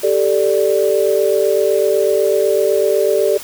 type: chord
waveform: sine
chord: G suspended second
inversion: none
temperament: equal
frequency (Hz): 392 / 440 / 587.3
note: G4 / A4 / D5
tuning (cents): 0 / 0 / 0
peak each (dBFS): -16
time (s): 0.03-3.38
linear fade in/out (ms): 10
effects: white hiss -32 dBFS RMS until 3.43 s